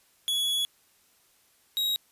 45% pulse tone pair in turn, 3377 / 3813 Hz, G#7 / A#7, +28 / +38 cents, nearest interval major second, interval 210 cents, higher second, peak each -25 / -25 dBFS, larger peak neither, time 0.28-0.65 / 1.77-1.96 s, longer first, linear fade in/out 0 ms, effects white hiss -64 dBFS RMS until 2.11 s + resampled to 32000 Hz

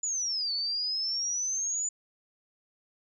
sine exponential two-way sweep, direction down then up, 7040 to 4435 to 7040 Hz, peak -28 dBFS, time 0.03-1.89 s, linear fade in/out 5 ms, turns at 0.53 s, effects none

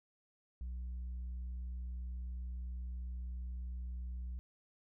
sine tone with tanh clipping, 61.5 Hz, B1, 7 cents flat, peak -40 dBFS, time 0.61-4.39 s, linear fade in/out 0 ms, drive 2 dB, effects none

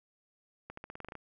accelerating click train, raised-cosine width 0.5 ms, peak -28 dBFS, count 10, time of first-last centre 0.7-1.153 s, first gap 74 ms, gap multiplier 0.9, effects none

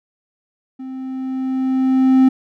triangle tone with level ramp, 261.6 Hz, C4, in tune, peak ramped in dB -26 to -5 dBFS, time 0.79-2.29 s, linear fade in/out 10 ms, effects none

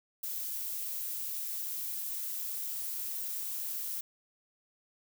violet noise with high-pass filter sweep, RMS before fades -37 dBFS, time 0.23-4.01 s, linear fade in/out 5 ms, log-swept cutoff 390 to 780 Hz, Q 2.4, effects none

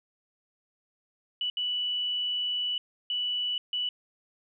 sine tone bursts at uneven times, 2960 Hz, F#7, in tune, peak -27 dBFS, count 4, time 1.41-1.5 / 1.57-2.78 / 3.1-3.58 / 3.73-3.89 s, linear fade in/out 2 ms, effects none

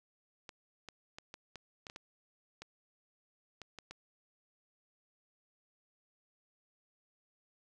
clicks, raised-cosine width 0.2 ms, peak -29 dBFS, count 12, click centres 0.492 / 0.887 / 1.185 / 1.341 / 1.557 / 1.868 / 1.899 / 1.961 / 2.62 / 3.617 / 3.787 / 3.91 s, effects none

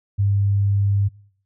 sine tone, 100 Hz, G2, 35 cents sharp, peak -15 dBFS, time 0.18-1.09 s, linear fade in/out 20 ms, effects noise-tail reverb RT60 0.6 s tail -24 dB re dry

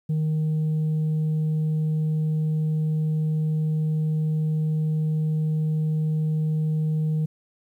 sine tone, 155.56 Hz, D#3, in tune, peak -18 dBFS, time 0.09-7.26 s, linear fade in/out 10 ms, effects tanh soft clip ceiling -20 dBFS + 10-bit

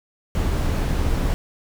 brown noise, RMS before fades -21 dBFS, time 0.35-1.34 s, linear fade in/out 0 ms, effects none

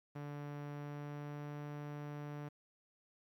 sawtooth tone with pitch glide, 145.4 to 146.83 Hz, D3 to D3, -17 to 0 cents, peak -39 dBFS, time 0.15-2.49 s, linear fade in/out 10 ms, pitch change +17 cents, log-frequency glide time 0.71-1.61 s, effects low-pass 2000 Hz 12 dB/octave + 12-bit

